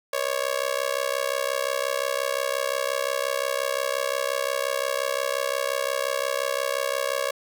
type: tone with amplitude modulation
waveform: sawtooth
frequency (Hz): 554.4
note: C#5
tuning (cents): 0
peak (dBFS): -16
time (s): 0.13-7.31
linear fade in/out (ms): 5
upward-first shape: sine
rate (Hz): 65.7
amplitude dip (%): 100
effects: none